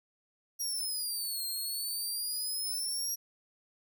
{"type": "exponential two-way sweep", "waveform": "15% pulse", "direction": "down then up", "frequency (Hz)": [5690, 4186, 5690], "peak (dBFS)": -27, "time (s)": [0.59, 3.16], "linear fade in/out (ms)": 20, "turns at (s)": 1.46, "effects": []}